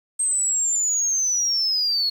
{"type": "linear sweep", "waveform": "sine", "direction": "down", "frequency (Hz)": [8372, 4300], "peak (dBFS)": -18, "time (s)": [0.19, 2.1], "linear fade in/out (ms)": 10, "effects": ["tanh soft clip ceiling -14 dBFS", "8-bit"]}